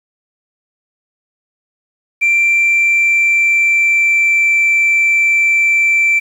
sine tone with pitch glide, 2356 to 2338 Hz, D7 to D7, +5 to -8 cents, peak -7 dBFS, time 2.21-6.2 s, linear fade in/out 20 ms, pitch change -13 cents, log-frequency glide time 2.38-4.56 s, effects tanh soft clip ceiling -7 dBFS + 7-bit

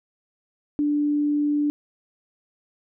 sine tone, 293.7 Hz, D4, in tune, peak -19 dBFS, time 0.79-1.7 s, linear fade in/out 0 ms, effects none

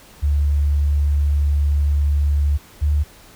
sine tone pair in turn, 72.4 / 73.96 Hz, D2 / D2, -24 / +13 cents, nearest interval unison, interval 37 cents, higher second, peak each -14 dBFS, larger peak neither, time 0.22-2.58 / 2.81-3.04 s, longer first, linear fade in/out 20 ms, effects pink hiss -46 dBFS RMS until 3.35 s

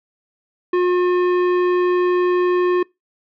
sine tone with tanh clipping, 358.8 Hz, F4, 47 cents sharp, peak -16 dBFS, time 0.73-2.83 s, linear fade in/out 5 ms, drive 16 dB, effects noise-tail reverb RT60 0.2 s tail -24 dB re dry + low-pass 3000 Hz 12 dB/octave

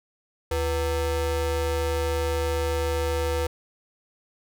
square ring-modulated tone, 207.9 Hz, G#3, 2 cents sharp, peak -21 dBFS, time 0.51-3.47 s, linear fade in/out 5 ms, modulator 284 Hz, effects none

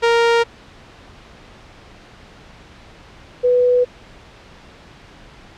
sawtooth / sine tone pair in turn, 466.2 / 494.4 Hz, A#4 / B4, 0 / +2 cents, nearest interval minor second, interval 102 cents, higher second, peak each -8 / -11 dBFS, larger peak first, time 0.02-0.44 / 3.43-3.85 s, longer neither, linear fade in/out 20 ms, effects pink hiss -43 dBFS RMS until 5.57 s + low-pass 4000 Hz 12 dB/octave

